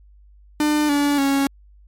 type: tone with pitch steps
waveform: 45% pulse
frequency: 300 / 287.8 / 276.1 Hz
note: D4 / D4 / C#4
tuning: +37 / -35 / -7 cents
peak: -16 dBFS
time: 0.6-1.47 s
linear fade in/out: 2 ms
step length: 290 ms
effects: added 50 Hz sine -46 dBFS peak until 1.87 s + MP3 64 kbps